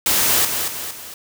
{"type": "noise with echo", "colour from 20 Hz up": "white", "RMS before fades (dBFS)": -17, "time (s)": [0.06, 0.45], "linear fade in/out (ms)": 2, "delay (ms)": 230, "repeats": 3, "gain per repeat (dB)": -6, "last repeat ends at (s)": 1.14, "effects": []}